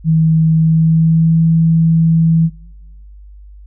sine tone with pitch glide, 160 to 163.27 Hz, D#3 to E3, +49 to -16 cents, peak -8 dBFS, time 0.04-2.5 s, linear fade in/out 50 ms, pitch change +35 cents, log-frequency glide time 0.54-1.4 s, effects noise-tail reverb RT60 0.9 s tail -19 dB re dry + added 50 Hz sine -34 dBFS peak until 3.66 s

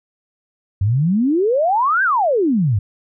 sine exponential two-way sweep, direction up then down, 92.1 to 1624 to 92.1 Hz, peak -13 dBFS, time 0.81-2.79 s, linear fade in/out 5 ms, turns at 2.03 s, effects none

